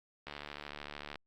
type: click train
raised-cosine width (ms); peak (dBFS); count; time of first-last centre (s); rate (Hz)
0.3; -26; 66; 0.27-1.157; 73.3
effects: Opus 48 kbps